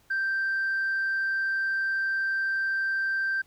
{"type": "tone", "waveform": "sine", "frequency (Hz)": 1568, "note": "G6", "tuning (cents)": 0, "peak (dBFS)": -23, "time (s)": [0.1, 3.42], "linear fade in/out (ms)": 10, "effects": ["tanh soft clip ceiling -22 dBFS", "pink hiss -63 dBFS RMS until 3.46 s"]}